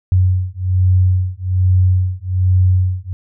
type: beating tone pair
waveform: sine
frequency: 91.6 / 92.8 Hz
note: F#2 / F#2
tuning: -17 / +6 cents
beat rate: 1.2 Hz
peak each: -14 dBFS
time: 0.12-3.13 s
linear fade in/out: 0 ms
effects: none